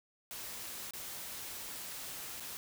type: noise with dropouts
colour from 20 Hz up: white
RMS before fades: -44 dBFS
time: 0.31-2.57 s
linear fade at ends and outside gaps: 0 ms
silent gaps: 0.908-0.935 / 2.399-2.405 s
effects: none